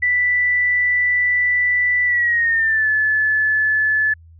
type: tone with pitch glide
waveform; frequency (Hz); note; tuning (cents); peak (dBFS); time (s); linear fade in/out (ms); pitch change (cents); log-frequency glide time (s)
sine; 1975.5 to 1729.7; B6 to A6; 0 to -30; -14; 0.02-4.14; 10; -230; 2.05-2.89
effects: added 82 Hz sine -42 dBFS peak until 4.39 s